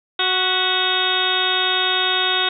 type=harmonic tone with a mistuned harmonic; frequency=370 Hz; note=F#4; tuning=in tune; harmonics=1 / 2 / 3 / 4 / 5 / 6 / 7 / 8 / 9 / 10; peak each=-28 / -27 / -27 / -24 / -30 / -32 / -28 / -30 / -24 / -21 dBFS; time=0.19-2.49 s; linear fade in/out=5 ms; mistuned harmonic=5; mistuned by=+81 cents; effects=none